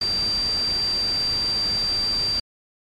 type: tone in noise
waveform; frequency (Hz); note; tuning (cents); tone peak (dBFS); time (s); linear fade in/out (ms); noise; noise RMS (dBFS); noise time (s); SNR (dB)
sine; 4699; D8; 0; -20; 0.01-2.4; 5; pink; -33; 0.01-2.4; +10
effects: low-pass 8000 Hz 12 dB/octave + MP3 64 kbps